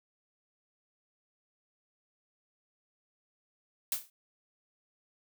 blue noise with exponential decay, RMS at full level -28 dBFS, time 3.92-4.1 s, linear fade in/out 2 ms, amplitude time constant 38 ms, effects none

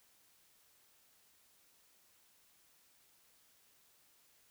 silence, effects white hiss -69 dBFS RMS until 4.5 s

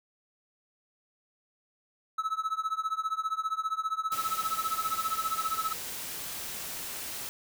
triangle tone with tremolo, 1300 Hz, E6, 24 cents flat, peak -23 dBFS, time 2.18-5.73 s, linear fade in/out 5 ms, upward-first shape triangle, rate 15 Hz, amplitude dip 100%
white noise, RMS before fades -38 dBFS, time 4.12-7.29 s, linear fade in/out 0 ms
effects none

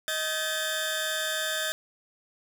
sawtooth tone cluster, 629 / 1551 / 1708 / 3590 Hz, D#5 / G6 / G#6 / A7, +19 / -19 / +48 / +34 cents, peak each -30 dBFS, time 0.08-1.72 s, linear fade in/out 0 ms, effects none

